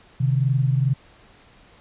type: tone pair together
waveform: sine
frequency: 129.7 / 151.98 Hz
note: C3 / D#3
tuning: -15 / -40 cents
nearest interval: minor third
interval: 275 cents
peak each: -18 / -23 dBFS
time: 0.2-0.94 s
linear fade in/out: 10 ms
effects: pink hiss -52 dBFS RMS until 1.8 s + resampled to 8000 Hz